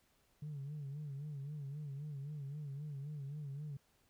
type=tone with vibrato; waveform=sine; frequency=144.1 Hz; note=D3; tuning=33 cents flat; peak=-40 dBFS; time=0.42-3.77 s; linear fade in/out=5 ms; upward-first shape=sine; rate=3.8 Hz; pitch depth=97 cents each way; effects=tanh soft clip ceiling -39 dBFS + pink hiss -74 dBFS RMS until 4.09 s